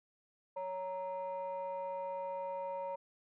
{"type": "tone pair together", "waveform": "sine", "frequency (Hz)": [556.3, 932.3], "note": ["C#5", "A#5"], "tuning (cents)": [6, 0], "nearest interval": "major sixth", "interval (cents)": 894, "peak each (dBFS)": [-38, -39], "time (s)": [0.56, 2.96], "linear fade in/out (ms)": 10, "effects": ["tanh soft clip ceiling -33 dBFS"]}